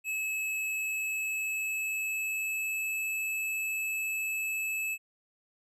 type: tone with pitch glide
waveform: square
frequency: 2589 to 2606 Hz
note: E7 to E7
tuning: -32 to -20 cents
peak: -31 dBFS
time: 0.04-4.98 s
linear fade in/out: 50 ms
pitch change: +12 cents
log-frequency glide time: 0.71-2.96 s
effects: none